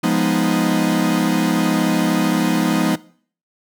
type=chord; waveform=45% pulse; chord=F half-diminished seventh; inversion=none; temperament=equal; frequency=174.61 / 207.7 / 246.9 / 311.1 Hz; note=F3 / Ab3 / Cb4 / Eb4; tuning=0 / 0 / 0 / 0 cents; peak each=-21 dBFS; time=0.03-2.96 s; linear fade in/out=10 ms; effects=noise-tail reverb RT60 0.5 s tail -20 dB re dry